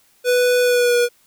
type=tone with pitch glide; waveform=square; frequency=493.9 to 482.1 Hz; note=B4 to B4; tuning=0 to -42 cents; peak=-14 dBFS; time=0.24-1.09 s; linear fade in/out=50 ms; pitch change=-42 cents; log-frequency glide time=0.62-0.96 s; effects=white hiss -57 dBFS RMS until 1.26 s